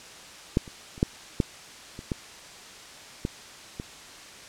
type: clicks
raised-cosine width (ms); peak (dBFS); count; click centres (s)
3; -7 / -30 / -30 / -7 / -8 / -25 / -14 / -14 / -20; 9; 0.571 / 0.678 / 0.979 / 1.029 / 1.402 / 1.991 / 2.118 / 3.251 / 3.799
effects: white hiss -45 dBFS RMS until 4.48 s + low-pass 7000 Hz 12 dB/octave